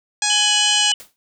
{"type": "harmonic tone", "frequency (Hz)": 834, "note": "G#5", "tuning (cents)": 7, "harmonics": [1, 2, 3, 4, 5, 6, 7, 8, 9, 10], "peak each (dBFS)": [-26, -26, -26, -26, -26, -26, -26, -26, -26, -26], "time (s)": [0.22, 0.92], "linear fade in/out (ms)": 2}
{"type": "tone with vibrato", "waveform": "sine", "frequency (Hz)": 3003, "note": "F#7", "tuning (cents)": 25, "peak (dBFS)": -17, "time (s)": [0.3, 0.94], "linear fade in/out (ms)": 2, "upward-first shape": "sine", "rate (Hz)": 3, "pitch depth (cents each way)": 15}
{"type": "noise with exponential decay", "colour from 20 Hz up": "white", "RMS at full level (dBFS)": -35, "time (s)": [1, 1.16], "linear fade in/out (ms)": 0, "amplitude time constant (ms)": 33}
{"effects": []}